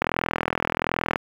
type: click train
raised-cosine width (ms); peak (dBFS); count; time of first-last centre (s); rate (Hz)
0.5; -6; 48; 0.02-1.158; 41.3
effects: high-pass 100 Hz 12 dB/octave + 7-bit